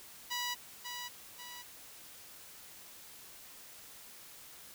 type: tone with echo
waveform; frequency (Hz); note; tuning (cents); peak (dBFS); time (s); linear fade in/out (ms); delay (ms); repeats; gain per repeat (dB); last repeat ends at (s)
10% pulse; 977; B5; -19; -26; 0.3-0.55; 20; 540; 2; -6; 1.63
effects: white hiss -53 dBFS RMS until 4.74 s